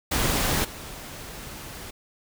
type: noise with level steps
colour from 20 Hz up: pink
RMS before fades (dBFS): -24 / -39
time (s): 0.11-1.91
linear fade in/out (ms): 10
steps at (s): 0.64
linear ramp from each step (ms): 10
effects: none